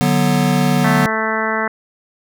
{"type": "chord", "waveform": "square", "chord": "B minor", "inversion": "first", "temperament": "equal with one note detuned", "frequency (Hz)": [146.83, 185, 244.7], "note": ["D3", "F#3", "B3"], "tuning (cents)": [0, 0, -16], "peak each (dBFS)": -18, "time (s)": [0.01, 1.06], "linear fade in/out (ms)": 0}
{"type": "harmonic tone", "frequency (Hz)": 220, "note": "A3", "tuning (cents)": 0, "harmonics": [1, 2, 3, 4, 5, 6, 7, 8, 9], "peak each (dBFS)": [-25, -25, -25, -25, -25, -25, -25, -25, -25], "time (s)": [0.84, 1.68], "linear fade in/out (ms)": 5}
{"effects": []}